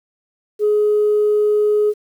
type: tone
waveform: sine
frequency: 420 Hz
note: G#4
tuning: 19 cents sharp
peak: -11 dBFS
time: 0.59-1.94 s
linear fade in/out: 50 ms
effects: tanh soft clip ceiling -9 dBFS + 8-bit